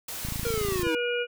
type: noise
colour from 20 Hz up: white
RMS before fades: -36 dBFS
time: 0.08-0.83 s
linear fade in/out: 5 ms
type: click train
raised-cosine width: 5 ms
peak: -21 dBFS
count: 18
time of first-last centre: 0.25-0.868 s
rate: 27.5 Hz
type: linear sweep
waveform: square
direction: down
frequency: 474.3 to 311.1 Hz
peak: -28 dBFS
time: 0.45-0.95 s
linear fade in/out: 2 ms
type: harmonic tone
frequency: 482 Hz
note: B4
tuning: 42 cents flat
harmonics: 1 / 3 / 5 / 6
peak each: -27 / -32 / -34 / -35 dBFS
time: 0.82-1.27 s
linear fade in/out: 50 ms
effects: none